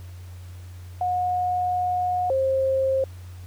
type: tone pair in turn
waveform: sine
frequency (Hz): 724 / 531.6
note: F#5 / C5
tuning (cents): -38 / +27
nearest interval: perfect fourth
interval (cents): 535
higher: first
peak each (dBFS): -21 / -19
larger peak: second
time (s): 1.01-2.3 / 2.3-3.04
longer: first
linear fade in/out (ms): 2
effects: added 90 Hz sine -37 dBFS peak until 3.46 s + pink hiss -53 dBFS RMS until 3.46 s